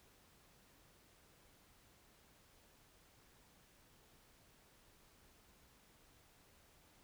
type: silence
effects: pink hiss -68 dBFS RMS until 7.03 s